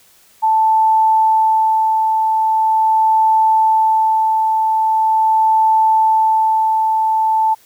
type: tone with tremolo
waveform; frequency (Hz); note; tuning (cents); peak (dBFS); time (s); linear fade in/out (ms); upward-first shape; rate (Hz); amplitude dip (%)
sine; 880; A5; 0; -9; 0.42-7.55; 20; sine; 0.42; 30
effects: white hiss -50 dBFS RMS until 7.65 s